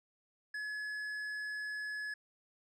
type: tone with tanh clipping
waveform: sine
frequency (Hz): 1700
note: G#6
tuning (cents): +40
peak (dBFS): -39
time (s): 0.54-2.14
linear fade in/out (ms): 5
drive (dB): 8
effects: none